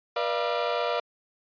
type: tone cluster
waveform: 30% pulse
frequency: 481.6 / 595 / 685 Hz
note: B4 / D5 / F5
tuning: -44 / +22 / -34 cents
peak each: -27 dBFS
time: 0.16-1 s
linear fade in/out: 5 ms
effects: resampled to 11025 Hz